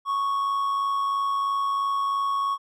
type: tone with amplitude modulation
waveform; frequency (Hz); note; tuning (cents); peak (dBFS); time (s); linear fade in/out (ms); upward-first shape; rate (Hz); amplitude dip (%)
triangle; 1109; C#6; 0; -19; 0.05-2.58; 50; sine; 103; 35
effects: none